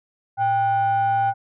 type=tone with frequency modulation; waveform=sine; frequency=789 Hz; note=G5; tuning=11 cents sharp; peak=-16 dBFS; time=0.37-1.34 s; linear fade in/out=50 ms; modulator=677 Hz; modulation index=0.39; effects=tanh soft clip ceiling -13 dBFS